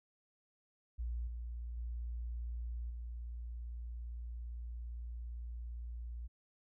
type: tone with level steps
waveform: sine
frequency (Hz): 58.8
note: A#1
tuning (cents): +16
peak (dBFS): -36 / -40 / -38 / -41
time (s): 0.98-6.28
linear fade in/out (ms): 20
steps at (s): 1.27 / 1.77 / 2.9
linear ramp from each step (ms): 5
effects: none